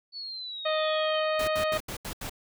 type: exponential sweep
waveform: sine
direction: down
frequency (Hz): 4485 to 3024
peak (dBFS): -35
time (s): 0.12-1.25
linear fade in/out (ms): 50
type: harmonic tone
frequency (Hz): 622.3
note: D#5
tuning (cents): 0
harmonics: 1 / 2 / 3 / 4 / 5 / 6 / 7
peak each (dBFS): -26 / -32 / -36 / -38 / -40 / -42 / -43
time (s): 0.65-1.78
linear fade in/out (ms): 10
type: noise bursts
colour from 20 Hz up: pink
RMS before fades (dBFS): -36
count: 6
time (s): 1.39-2.296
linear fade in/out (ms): 5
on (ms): 86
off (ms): 78
effects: none